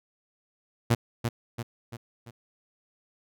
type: tone with echo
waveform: sawtooth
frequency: 117.9 Hz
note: A#2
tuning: 20 cents sharp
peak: -15 dBFS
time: 0.9-0.95 s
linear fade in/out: 10 ms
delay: 340 ms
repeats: 4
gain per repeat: -6 dB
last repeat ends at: 2.31 s
effects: none